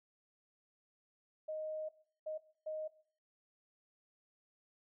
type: tone bursts at uneven times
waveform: sine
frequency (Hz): 622.3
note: D#5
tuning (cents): 0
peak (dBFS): -38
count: 3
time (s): 1.48-1.89 / 2.26-2.38 / 2.66-2.88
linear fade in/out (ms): 10
effects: noise-tail reverb RT60 0.5 s tail -18 dB re dry